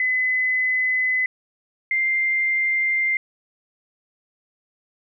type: tone pair in turn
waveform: sine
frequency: 2020 / 2096 Hz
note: B6 / C7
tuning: +39 / +2 cents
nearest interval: minor second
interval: 63 cents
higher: second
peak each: -18 dBFS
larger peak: neither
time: 0-1.26 / 1.91-3.17 s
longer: neither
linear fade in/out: 2 ms
effects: none